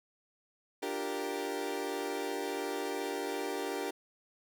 30% pulse chord, G minor seventh, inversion second, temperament equal, 293.7 / 349.2 / 392 / 466.2 Hz, D4 / F4 / G4 / Bb4, 0 / 0 / 0 / 0 cents, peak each -38 / -40 / -35 / -37 dBFS, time 0.82-3.91 s, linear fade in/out 10 ms, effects none

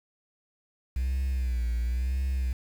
triangle tone with vibrato, 62.1 Hz, B1, 10 cents sharp, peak -22 dBFS, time 0.96-2.53 s, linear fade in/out 5 ms, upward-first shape sine, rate 0.97 Hz, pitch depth 110 cents each way, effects tanh soft clip ceiling -21 dBFS + 8-bit

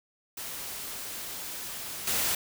white noise with level steps, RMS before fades -38 / -28 dBFS, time 0.37-2.35 s, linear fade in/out 5 ms, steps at 2.07 s, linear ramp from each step 5 ms, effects none

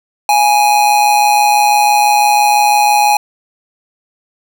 square tone with amplitude modulation, 830.6 Hz, G#5, in tune, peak -6 dBFS, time 0.29-3.17 s, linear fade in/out 2 ms, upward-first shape sine, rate 126 Hz, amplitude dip 50%, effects none

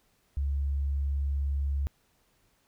sine tone, 69.9 Hz, C#2, 15 cents sharp, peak -26 dBFS, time 0.37-1.87 s, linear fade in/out 0 ms, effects pink hiss -69 dBFS RMS until 2.67 s

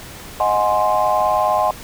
sine chord, Ab dominant seventh, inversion second, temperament equal with one note detuned, 622.3 / 731.5 / 830.6 / 1046.5 Hz, Eb5 / Gb5 / Ab5 / C6, 0 / -20 / 0 / 0 cents, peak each -19 dBFS, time 0.4-1.71 s, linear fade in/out 2 ms, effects tanh soft clip ceiling -5 dBFS + pink hiss -36 dBFS RMS until 1.83 s

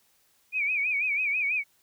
sine tone with vibrato, 2378 Hz, D7, 21 cents sharp, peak -24 dBFS, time 0.52-1.64 s, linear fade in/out 50 ms, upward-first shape sine, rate 6.1 Hz, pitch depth 120 cents each way, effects white hiss -66 dBFS RMS until 1.82 s

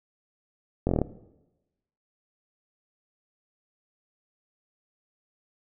slowing click train, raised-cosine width 2 ms, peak -10 dBFS, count 7, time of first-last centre 0.87-1.016 s, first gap 21 ms, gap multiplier 1.06, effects noise-tail reverb RT60 1.0 s tail -17 dB re dry

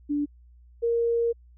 sine tone pair in turn, 291.2 / 466.9 Hz, D4 / A#4, -15 / +3 cents, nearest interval minor sixth, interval 818 cents, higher second, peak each -23 / -21 dBFS, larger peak second, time 0.09-0.26 / 0.82-1.33 s, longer second, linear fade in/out 20 ms, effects added 60 Hz sine -50 dBFS peak until 1.57 s

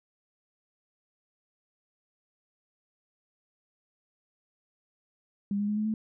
sine tone with pitch steps, 201.4 / 205.4 / 209.5 / 213.6 / 217.9 Hz, G3 / G#3 / G#3 / G#3 / A3, +47 / -19 / +15 / +49 / -17 cents, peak -26 dBFS, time 5.51-5.94 s, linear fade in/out 2 ms, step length 86 ms, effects none

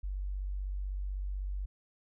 sine tone, 48 Hz, G1, 36 cents flat, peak -33 dBFS, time 0.03-1.66 s, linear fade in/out 10 ms, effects none

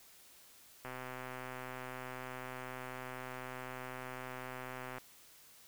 click train, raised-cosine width 0.5 ms, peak -29 dBFS, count 530, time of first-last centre 0.85-4.983 s, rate 128 Hz, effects white hiss -60 dBFS RMS until 5.67 s

